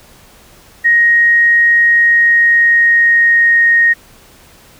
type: tone with pitch glide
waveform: sine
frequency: 1876 to 1863 Hz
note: A#6 to A#6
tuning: +11 to -2 cents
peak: -6 dBFS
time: 0.84-3.94 s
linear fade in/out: 20 ms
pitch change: -13 cents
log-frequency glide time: 1.78-3.66 s
effects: pink hiss -43 dBFS RMS until 4.79 s